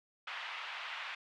white band-pass noise, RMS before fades -43 dBFS, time 0.27-1.15 s, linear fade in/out 5 ms, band 810 to 3000 Hz, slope 24 dB/octave, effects none

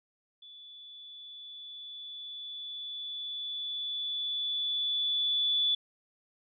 sine tone with level ramp, 3458 Hz, A7, 31 cents flat, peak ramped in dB -48 to -24 dBFS, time 0.42-5.75 s, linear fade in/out 5 ms, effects none

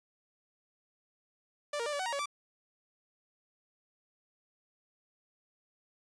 sawtooth tone with pitch steps, 587 / 467.9 / 593 / 574 / 751 / 939 / 563 / 1166 Hz, D5 / A#4 / D5 / D5 / F#5 / A#5 / C#5 / D6, -1 / +6 / +17 / -40 / +26 / +12 / +27 / -13 cents, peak -29 dBFS, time 1.73-2.258 s, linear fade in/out 5 ms, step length 66 ms, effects resampled to 22050 Hz

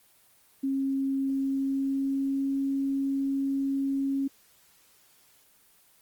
sine tone with pitch glide, 270.9 to 273.6 Hz, C#4 to C#4, -40 to -23 cents, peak -25 dBFS, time 0.63-4.28 s, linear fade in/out 10 ms, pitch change +17 cents, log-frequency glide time 1.41-2.57 s, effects white hiss -61 dBFS RMS until 6.01 s + Opus 24 kbps

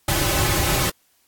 pink noise with comb filter, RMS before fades -20 dBFS, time 0.08-0.9 s, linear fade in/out 5 ms, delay 4.3 ms, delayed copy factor -1, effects white hiss -62 dBFS RMS until 1.27 s + AAC 64 kbps

